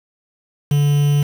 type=tone with quantisation; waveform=triangle; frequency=144.8 Hz; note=D3; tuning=24 cents flat; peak=-10 dBFS; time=0.71-1.23 s; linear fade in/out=5 ms; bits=5; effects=none